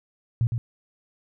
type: tone with echo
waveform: sine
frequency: 116.54 Hz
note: A#2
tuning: in tune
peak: -18 dBFS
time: 0.41-0.47 s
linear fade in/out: 0 ms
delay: 110 ms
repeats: 1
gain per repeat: -5 dB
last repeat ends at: 0.58 s
effects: none